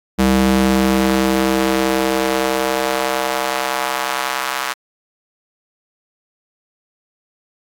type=tone with high-pass filter sweep; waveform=square; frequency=65.41 Hz; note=C2; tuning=in tune; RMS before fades=-17 dBFS; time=0.18-4.74 s; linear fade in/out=20 ms; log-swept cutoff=160 to 1200 Hz; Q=1.3; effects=AAC 64 kbps